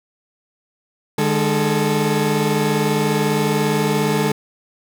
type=tone cluster; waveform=30% pulse; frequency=151.6 / 208.7 / 437.5 Hz; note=D#3 / G#3 / A4; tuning=-45 / +9 / -10 cents; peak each=-18 dBFS; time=1.18-4.32 s; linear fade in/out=5 ms; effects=none